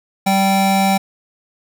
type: tone pair together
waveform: square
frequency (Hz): 194.3 / 777.9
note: G3 / G5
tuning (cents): -15 / -14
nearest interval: 2 octaves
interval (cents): 2401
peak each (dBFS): -16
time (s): 0.26-0.98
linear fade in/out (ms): 10
effects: none